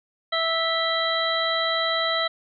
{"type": "harmonic tone with a mistuned harmonic", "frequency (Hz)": 657, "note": "E5", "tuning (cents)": -6, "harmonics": [1, 2, 3, 5, 6], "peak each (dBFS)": [-27, -27, -28, -30, -27], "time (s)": [0.32, 2.28], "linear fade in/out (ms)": 10, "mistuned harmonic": 5, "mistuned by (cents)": -48, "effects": []}